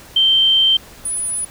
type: tone pair in turn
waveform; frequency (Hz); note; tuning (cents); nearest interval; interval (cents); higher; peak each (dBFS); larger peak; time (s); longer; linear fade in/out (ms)
sine; 3128 / 9905; G7 / D#9; -4 / -9; octave + minor sixth; 1995; second; -10 / -19; first; 0.16-0.77 / 1.05-1.45; first; 5
effects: pink hiss -41 dBFS RMS until 1.5 s